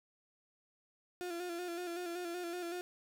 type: tone with vibrato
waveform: 35% pulse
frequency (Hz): 349.2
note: F4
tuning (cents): 0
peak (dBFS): -37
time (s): 1.21-2.81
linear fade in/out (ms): 0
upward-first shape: square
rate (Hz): 5.3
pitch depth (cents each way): 42
effects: none